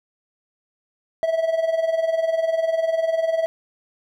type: tone with tremolo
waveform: triangle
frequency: 653 Hz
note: E5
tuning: 17 cents flat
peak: -13 dBFS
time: 1.23-3.46 s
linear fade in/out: 0 ms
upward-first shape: triangle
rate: 20 Hz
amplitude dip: 80%
effects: none